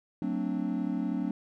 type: chord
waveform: triangle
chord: D dominant seventh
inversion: first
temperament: equal with one note detuned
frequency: 185 / 224.8 / 261.6 / 293.7 Hz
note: F#3 / A3 / C4 / D4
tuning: 0 / +37 / 0 / 0 cents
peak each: -32 dBFS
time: 0.22-1.31 s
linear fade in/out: 2 ms
effects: none